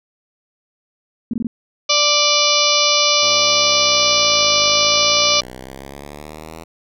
sine tone bursts, 231.7 Hz, A#3, 10 cents flat, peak -17 dBFS, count 4, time 1.31-1.47 s, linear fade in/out 2 ms, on 25 ms, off 20 ms
harmonic tone, 588 Hz, D5, 2 cents sharp, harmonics 1 / 2 / 4 / 5 / 6 / 7 / 8 / 9 / 10, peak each -21 / -21 / -21 / -21 / -21 / -21 / -21 / -21 / -21 dBFS, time 1.89-5.41 s, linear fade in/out 10 ms
5% pulse exponential two-way sweep, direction down then up, 82.41 to 50.8 to 82.41 Hz, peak -21 dBFS, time 3.22-6.64 s, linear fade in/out 10 ms, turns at 4.59 s
effects none

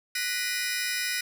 sawtooth tone cluster, 1481 / 1900 / 2012 / 2424 / 5140 Hz, F#6 / A#6 / B6 / D#7 / E8, +1 / +33 / +32 / -46 / -45 cents, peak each -31 dBFS, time 0.15-1.21 s, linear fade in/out 5 ms, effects none

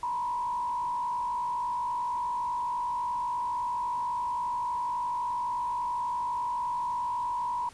sine tone with frequency modulation, 972 Hz, B5, 28 cents flat, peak -28 dBFS, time 0.03-7.69 s, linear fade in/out 2 ms, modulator 51.8 Hz, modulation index 0.78, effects pink hiss -53 dBFS RMS until 7.73 s + resampled to 24000 Hz

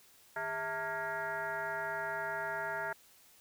sine tone with frequency modulation, 1153 Hz, D6, 32 cents flat, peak -34 dBFS, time 0.36-2.93 s, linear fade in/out 5 ms, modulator 249 Hz, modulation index 2.6, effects white hiss -62 dBFS RMS until 3.4 s

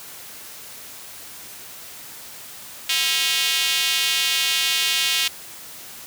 square tone with high-pass filter, 146.83 Hz, D3, in tune, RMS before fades -21 dBFS, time 2.89-5.28 s, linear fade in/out 5 ms, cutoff 3000 Hz, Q 2.1, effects white hiss -39 dBFS RMS until 6.06 s + high-pass 60 Hz 12 dB/octave

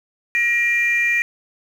sine tone pair together, 1894.6 / 2387 Hz, A#6 / D7, +28 / +28 cents, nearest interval major third, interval 400 cents, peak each -17 dBFS, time 0.35-1.22 s, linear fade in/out 0 ms, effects tanh soft clip ceiling -10 dBFS + 7-bit

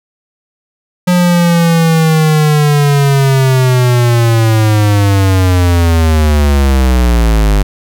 square linear sweep, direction down, 179.7 to 49 Hz, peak -7 dBFS, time 1.07-7.63 s, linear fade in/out 10 ms, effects none

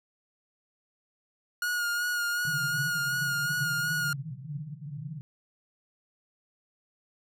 45% pulse tone with vibrato, 1435 Hz, F6, 47 cents sharp, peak -27 dBFS, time 1.62-4.13 s, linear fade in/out 2 ms, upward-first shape sine, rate 2.7 Hz, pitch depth 26 cents each way
white band-pass noise, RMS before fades -38 dBFS, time 2.45-5.21 s, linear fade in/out 0 ms, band 130 to 160 Hz, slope 96 dB/octave
effects none

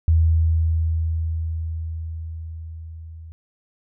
sine tone with level ramp, 81.1 Hz, E2, 28 cents flat, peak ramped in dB -12 to -36 dBFS, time 0.08-3.32 s, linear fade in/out 0 ms, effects none

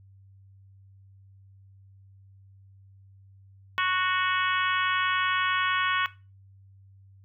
harmonic tone, 369.2 Hz, F#4, 4 cents flat, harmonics 3 / 4 / 5 / 6 / 7 / 8 / 9, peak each -27 / -29 / -31 / -33 / -34 / -35 / -36 dBFS, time 3.78-6.06 s, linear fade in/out 0 ms, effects noise-tail reverb RT60 0.3 s tail -18 dB re dry + added 97 Hz sine -51 dBFS peak until 7.24 s

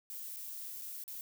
violet noise with dropouts, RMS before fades -44 dBFS, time 0.1-1.21 s, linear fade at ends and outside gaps 0 ms, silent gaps 0.362-0.367 / 0.815-0.819 / 1.038-1.079 s, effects none

